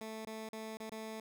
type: tone with dropouts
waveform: 15% pulse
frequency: 220 Hz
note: A3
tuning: in tune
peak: -36 dBFS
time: 0.01-1.2 s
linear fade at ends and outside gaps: 2 ms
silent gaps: 0.251-0.27 / 0.489-0.53 / 0.771-0.801 / 0.896-0.919 s
effects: none